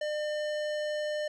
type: tone with hard clipping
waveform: sine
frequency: 602 Hz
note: D5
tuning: 43 cents sharp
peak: -32 dBFS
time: 0.01-1.28 s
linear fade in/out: 5 ms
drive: 16 dB
effects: resampled to 32000 Hz